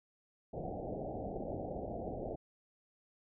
white low-pass noise, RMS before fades -41 dBFS, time 0.53-2.36 s, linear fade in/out 10 ms, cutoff 770 Hz, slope 96 dB/octave, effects none

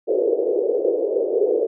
white band-pass noise, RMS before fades -20 dBFS, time 0.07-1.67 s, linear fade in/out 20 ms, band 380 to 500 Hz, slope 48 dB/octave, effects none

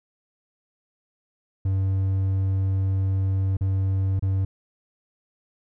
triangle tone with dropouts, 96 Hz, G2, 36 cents flat, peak -18 dBFS, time 1.65-4.45 s, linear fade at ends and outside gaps 5 ms, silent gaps 3.569-3.609 / 4.195-4.224 s, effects none

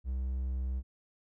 triangle tone, 64.4 Hz, C2, 27 cents flat, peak -29 dBFS, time 0.04-0.83 s, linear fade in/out 50 ms, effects none

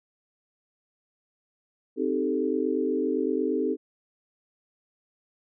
sine chord, A half-diminished seventh, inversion first, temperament equal, 261.6 / 311.1 / 392 / 440 Hz, C4 / Eb4 / G4 / A4, 0 / 0 / 0 / 0 cents, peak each -29 dBFS, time 1.96-3.77 s, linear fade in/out 50 ms, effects none

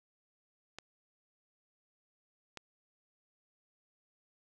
clicks, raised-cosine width 0.2 ms, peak -26 dBFS, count 2, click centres 0.786 / 2.573 s, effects none

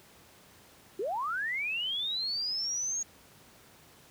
sine linear sweep, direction up, 349.2 to 6645 Hz, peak -30 dBFS, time 0.99-3.03 s, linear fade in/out 5 ms, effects pink hiss -57 dBFS RMS until 4.1 s + high-pass 80 Hz 12 dB/octave

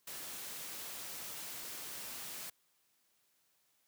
white noise, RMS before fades -45 dBFS, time 0.07-2.5 s, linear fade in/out 5 ms, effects white hiss -75 dBFS RMS until 3.87 s + high-pass 100 Hz 12 dB/octave

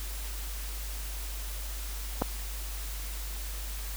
clicks, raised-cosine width 1 ms, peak -20 / -12 dBFS, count 2, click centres 2.217 / 2.221 s, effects added 50 Hz sine -35 dBFS peak until 3.96 s + white hiss -42 dBFS RMS until 3.96 s

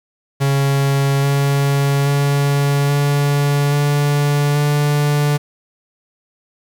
45% pulse tone with pitch steps, 138.59 / 140.12 / 141.67 / 143.23 / 144.81 / 146.41 Hz, C#3 / C#3 / C#3 / D3 / D3 / D3, 0 / +19 / +38 / -43 / -24 / -5 cents, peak -13 dBFS, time 0.4-5.38 s, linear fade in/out 20 ms, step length 830 ms, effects 7-bit

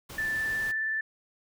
pink noise, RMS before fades -43 dBFS, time 0.09-0.72 s, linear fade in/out 10 ms
sine tone with vibrato, 1762 Hz, A6, 2 cents sharp, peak -27 dBFS, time 0.18-1.01 s, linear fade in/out 5 ms, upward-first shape sine, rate 19 Hz, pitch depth 12 cents each way
effects none

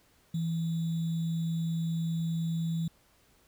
sine tone with sample-and-hold, 164.81 Hz, E3, in tune, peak -28 dBFS, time 0.34-2.88 s, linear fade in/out 5 ms, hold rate 3675 Hz, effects pink hiss -65 dBFS RMS until 3.47 s

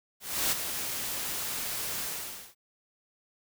white noise with ADSR envelope, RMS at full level -26 dBFS, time 0.2-2.55 s, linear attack 320 ms, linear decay 16 ms, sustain -8 dB, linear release 510 ms, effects none

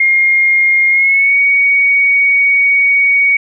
sine tone with pitch glide, 2131 to 2242 Hz, C7 to C#7, +31 to +19 cents, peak -7 dBFS, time 0-3.37 s, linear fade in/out 5 ms, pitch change +88 cents, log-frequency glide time 0.89-1.36 s, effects none

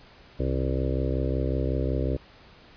harmonic tone, 65.41 Hz, C2, in tune, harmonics 1 / 2 / 4 / 5 / 6 / 7 / 8 / 9, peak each -27 / -30 / -33 / -34 / -35 / -35 / -36 / -37 dBFS, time 0.39-2.17 s, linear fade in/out 10 ms, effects pink hiss -52 dBFS RMS until 2.76 s + resampled to 11025 Hz

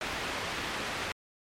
white low-pass noise, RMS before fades -35 dBFS, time 0.01-1.12 s, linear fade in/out 2 ms, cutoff 2600 Hz, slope 12 dB/octave, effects MP3 64 kbps

